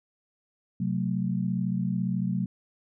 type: chord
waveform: sine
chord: F# diminished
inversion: second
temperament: equal with one note detuned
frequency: 130.81 / 185 / 222.9 Hz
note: C3 / F#3 / A3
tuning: 0 / 0 / +23 cents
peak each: -31 / -27 / -32 dBFS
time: 0.8-2.46 s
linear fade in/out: 5 ms
effects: none